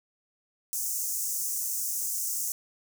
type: high-pass noise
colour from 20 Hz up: pink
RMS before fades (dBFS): -31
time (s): 0.73-2.52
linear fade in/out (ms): 0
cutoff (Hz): 6000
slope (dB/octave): 48
effects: none